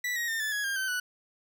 40% pulse tone with pitch steps, 1965 / 1887.1 / 1812.4 / 1740.5 / 1671.6 / 1605.3 / 1541.7 / 1480.6 Hz, B6 / A#6 / A#6 / A6 / G#6 / G6 / G6 / F#6, -9 / +21 / -49 / -19 / +11 / +41 / -29 / +1 cents, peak -28 dBFS, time 0.04-1 s, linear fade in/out 5 ms, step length 120 ms, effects none

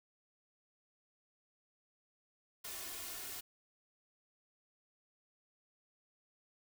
white noise with comb filter, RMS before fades -45 dBFS, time 2.64-3.41 s, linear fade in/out 10 ms, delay 2.8 ms, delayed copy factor +0.65, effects none

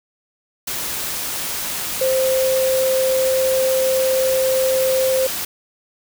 sine tone in noise, 523.3 Hz, C5, in tune, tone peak -15 dBFS, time 2.01-5.27 s, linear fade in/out 5 ms, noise white, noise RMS -25 dBFS, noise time 0.67-5.45 s, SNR +7 dB, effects none

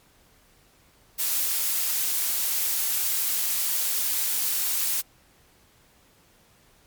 blue noise, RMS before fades -25 dBFS, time 1.18-5.02 s, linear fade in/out 20 ms, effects pink hiss -59 dBFS RMS until 6.86 s + MP3 96 kbps

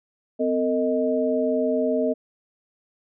sine tone cluster, 256 / 452.1 / 625 Hz, C4 / A4 / D#5, -38 / +47 / +8 cents, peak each -24 dBFS, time 0.39-2.14 s, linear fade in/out 20 ms, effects none

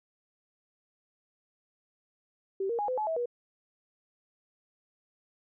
sine tone with pitch steps, 387.3 / 467.1 / 826 / 509 / 855 / 648 / 482.7 Hz, G4 / A#4 / G#5 / C5 / A5 / E5 / B4, -21 / +3 / -10 / -48 / -50 / -30 / -40 cents, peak -28 dBFS, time 2.6-3.258 s, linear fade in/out 5 ms, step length 94 ms, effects none

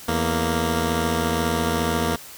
10% pulse tone pair together, 82.28 / 232.4 Hz, E2 / A#3, -3 / -5 cents, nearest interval octave + tritone, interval 1798 cents, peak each -15 dBFS, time 0.08-2.16 s, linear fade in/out 5 ms, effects white hiss -41 dBFS RMS until 2.37 s

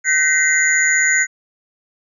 sine tone cluster, 1535 / 1904 / 2059 / 6750 Hz, G6 / A#6 / C7 / G#8, -37 / +36 / -28 / +27 cents, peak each -18 dBFS, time 0.04-1.27 s, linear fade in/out 50 ms, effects none

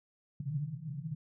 white band-pass noise, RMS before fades -38 dBFS, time 0.4-1.15 s, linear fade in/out 5 ms, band 130 to 160 Hz, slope 96 dB/octave, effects none

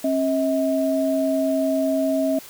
sine tone pair together, 269.9 / 640 Hz, C#4 / D#5, -46 / +49 cents, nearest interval octave + minor third, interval 1495 cents, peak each -21 dBFS, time 0.04-2.39 s, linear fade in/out 5 ms, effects white hiss -42 dBFS RMS until 2.49 s

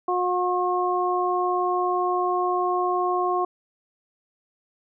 harmonic tone, 360.6 Hz, F#4, 45 cents flat, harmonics 1 / 2 / 3, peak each -25 / -25 / -25 dBFS, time 0.08-3.45 s, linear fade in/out 5 ms, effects none

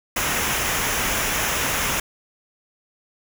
pink noise with comb filter, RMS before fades -23 dBFS, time 0.16-2 s, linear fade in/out 5 ms, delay 0.23 ms, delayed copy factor -0.55, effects none

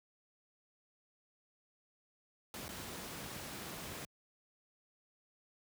pink noise with dropouts, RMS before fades -45 dBFS, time 2.54-4.05 s, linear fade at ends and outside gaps 1 ms, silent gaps 2.682-2.69 s, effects high-pass 80 Hz 12 dB/octave

